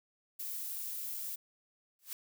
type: noise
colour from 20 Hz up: violet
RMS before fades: -40 dBFS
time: 0.39-1.36 s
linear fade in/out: 10 ms
type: noise with exponential growth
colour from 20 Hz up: blue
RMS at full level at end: -37 dBFS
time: 1.99-2.13 s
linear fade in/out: 1 ms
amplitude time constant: 29 ms
effects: none